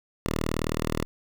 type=tone; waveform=5% pulse; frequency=39.21 Hz; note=D#1; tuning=14 cents sharp; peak=-15 dBFS; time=0.26-1.05 s; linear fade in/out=0 ms; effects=none